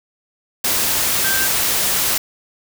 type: tone in noise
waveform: sine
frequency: 1568 Hz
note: G6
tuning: in tune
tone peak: -21 dBFS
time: 1.24-1.47 s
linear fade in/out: 5 ms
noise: white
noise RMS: -18 dBFS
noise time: 0.64-2.18 s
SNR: -6 dB
effects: none